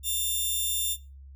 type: tone pair together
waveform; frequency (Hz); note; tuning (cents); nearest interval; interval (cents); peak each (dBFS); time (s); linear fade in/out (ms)
5% pulse; 2781 / 3572; F7 / A7; -8 / +25; major third; 433; -29 / -19; 0.03-0.97; 50
effects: noise-tail reverb RT60 0.3 s tail -19 dB re dry + added 68 Hz sine -44 dBFS peak until 1.35 s